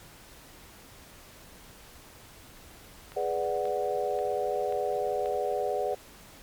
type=click train; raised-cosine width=0.3 ms; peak=-29 dBFS; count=5; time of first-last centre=3.12-5.259 s; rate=1.87 Hz
type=chord; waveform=sine; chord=G# half-diminished seventh; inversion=none; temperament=equal; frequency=415.3 / 493.9 / 587.3 / 740 Hz; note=G#4 / B4 / D5 / F#5; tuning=0 / 0 / 0 / 0 cents; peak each=-32 dBFS; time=3.16-5.95 s; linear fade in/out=10 ms
effects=pink hiss -51 dBFS RMS until 6.42 s + MP3 96 kbps